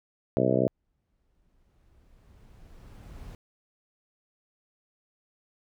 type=harmonic tone; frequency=63.9 Hz; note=C2; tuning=40 cents flat; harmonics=2 / 3 / 4 / 5 / 6 / 7 / 8 / 9 / 10; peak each=-30 / -30 / -30 / -30 / -30 / -30 / -30 / -30 / -30 dBFS; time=0.37-0.68 s; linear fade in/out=0 ms
type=noise with exponential growth; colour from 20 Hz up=brown; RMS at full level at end=-41 dBFS; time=0.49-3.35 s; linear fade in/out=1 ms; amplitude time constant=620 ms
effects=none